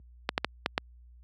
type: clicks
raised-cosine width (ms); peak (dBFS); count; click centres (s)
0.3; -9; 5; 0.291 / 0.379 / 0.446 / 0.661 / 0.779
effects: added 60 Hz sine -35 dBFS peak until 1.23 s + high-pass 150 Hz 12 dB/octave